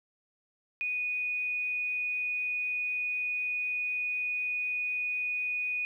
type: tone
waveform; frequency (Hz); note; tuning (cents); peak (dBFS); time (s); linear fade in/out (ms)
sine; 2476; D#7; -9; -29; 0.81-5.85; 0
effects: 11-bit